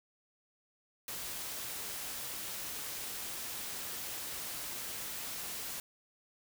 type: noise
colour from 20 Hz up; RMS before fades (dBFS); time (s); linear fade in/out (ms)
white; -41; 1.08-5.8; 2
effects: none